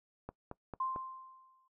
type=click train; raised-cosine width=1 ms; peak=-28 dBFS; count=4; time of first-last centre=0.29-0.961 s; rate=4.47 Hz
type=tone with exponential decay; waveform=sine; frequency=1046.5 Hz; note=C6; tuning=in tune; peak=-31 dBFS; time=0.8-1.68 s; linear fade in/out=5 ms; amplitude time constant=190 ms
effects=noise-tail reverb RT60 0.1 s tail -21 dB re dry